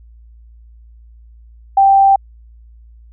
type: tone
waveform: sine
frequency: 784 Hz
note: G5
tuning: in tune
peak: -6 dBFS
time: 1.77-2.16 s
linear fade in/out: 5 ms
effects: added 57 Hz sine -39 dBFS peak until 3.12 s